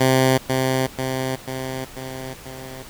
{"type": "tone with echo", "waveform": "10% pulse", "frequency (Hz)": 130.81, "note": "C3", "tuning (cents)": 0, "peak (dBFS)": -6, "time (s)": [0, 0.38], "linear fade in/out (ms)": 10, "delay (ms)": 490, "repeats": 5, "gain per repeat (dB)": -4, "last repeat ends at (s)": 2.83, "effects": ["pink hiss -41 dBFS RMS until 2.89 s"]}